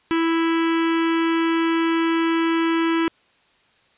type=harmonic tone; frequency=329.6 Hz; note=E4; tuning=in tune; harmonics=1 / 3 / 4 / 5 / 6 / 7 / 8 / 9 / 10; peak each=-18 / -28 / -30 / -32 / -34 / -35 / -36 / -37 / -38 dBFS; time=0.11-3.08 s; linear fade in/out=0 ms; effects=white hiss -59 dBFS RMS until 3.97 s + resampled to 8000 Hz